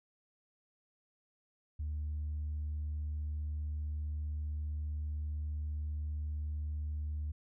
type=tone; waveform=sine; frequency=75.4 Hz; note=D2; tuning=46 cents sharp; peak=-33 dBFS; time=1.79-7.32 s; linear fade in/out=10 ms; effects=tanh soft clip ceiling -32 dBFS